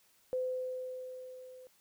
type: tone with level ramp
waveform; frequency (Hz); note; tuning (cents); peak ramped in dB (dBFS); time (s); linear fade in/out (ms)
sine; 510; C5; -44; -30 to -50; 0.33-1.67; 0
effects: white hiss -68 dBFS RMS until 1.8 s